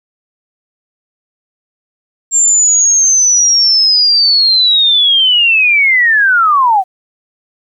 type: linear sweep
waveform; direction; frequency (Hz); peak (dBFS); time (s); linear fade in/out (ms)
sine; down; 7420 to 724; -6; 2.31-6.84; 50
effects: 8-bit